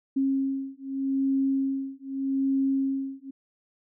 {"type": "beating tone pair", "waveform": "sine", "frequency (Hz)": [270, 270.82], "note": ["C#4", "C#4"], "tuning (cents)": [-45, -40], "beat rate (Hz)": 0.82, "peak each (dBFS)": [-27, -27], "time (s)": [0.16, 3.31], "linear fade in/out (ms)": 10, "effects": []}